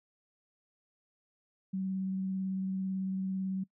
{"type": "tone with vibrato", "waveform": "sine", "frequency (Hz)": 190, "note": "F#3", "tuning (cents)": 46, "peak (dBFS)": -31, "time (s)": [1.73, 3.64], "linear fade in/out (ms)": 10, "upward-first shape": "square", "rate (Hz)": 18, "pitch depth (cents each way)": 10, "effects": ["noise-tail reverb RT60 0.1 s tail -22 dB re dry"]}